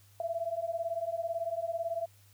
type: beating tone pair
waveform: sine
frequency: 659.3 / 677.3 Hz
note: E5 / E5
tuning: 0 / +47 cents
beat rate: 18 Hz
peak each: -35 / -34 dBFS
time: 0.2-2.06 s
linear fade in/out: 2 ms
effects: added 100 Hz sine -59 dBFS peak until 2.33 s + white hiss -64 dBFS RMS until 2.33 s